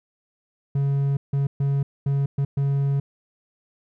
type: tone bursts at uneven times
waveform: triangle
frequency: 139.3 Hz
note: C#3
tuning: 9 cents sharp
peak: -17 dBFS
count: 6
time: 0.75-1.17 / 1.33-1.47 / 1.6-1.83 / 2.06-2.26 / 2.38-2.45 / 2.57-3 s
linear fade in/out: 5 ms
effects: none